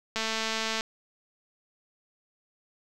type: click train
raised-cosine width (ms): 0.2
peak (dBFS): -13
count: 145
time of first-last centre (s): 0.16-0.809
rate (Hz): 222
effects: none